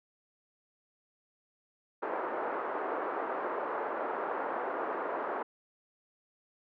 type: band-pass noise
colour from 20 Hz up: pink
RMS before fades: -35 dBFS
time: 2.02-5.43 s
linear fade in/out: 10 ms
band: 380 to 1400 Hz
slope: 24 dB/octave
effects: none